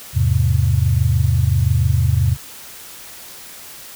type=chord; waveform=sine; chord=E augmented; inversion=none; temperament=equal with one note detuned; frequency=82.41 / 103.83 / 129.76 Hz; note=E2 / G#2 / B#2; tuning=0 / 0 / -14 cents; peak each=-17 dBFS; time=0.13-2.37 s; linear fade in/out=50 ms; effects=white hiss -37 dBFS RMS until 3.95 s